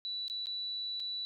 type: tone with dropouts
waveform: sine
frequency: 3951 Hz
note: B7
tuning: in tune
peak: -35 dBFS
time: 0.05-1.25 s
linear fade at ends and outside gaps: 0 ms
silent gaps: 0.281-0.299 / 0.458-0.469 / 0.998-1.002 s
effects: none